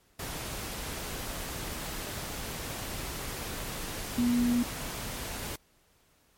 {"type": "tone in noise", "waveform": "sine", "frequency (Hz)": 241.5, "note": "B3", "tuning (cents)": -39, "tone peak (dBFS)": -23, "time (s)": [4.18, 4.63], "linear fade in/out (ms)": 5, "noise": "pink", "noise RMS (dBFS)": -37, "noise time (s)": [0.19, 5.56], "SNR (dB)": 11, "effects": ["pink hiss -66 dBFS RMS until 6.37 s", "MP3 64 kbps"]}